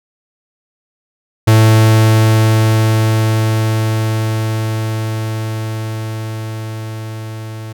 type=tone with level ramp; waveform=45% pulse; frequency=110.3 Hz; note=A2; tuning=5 cents sharp; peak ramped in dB=-5 to -25 dBFS; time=1.47-7.73 s; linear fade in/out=10 ms; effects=none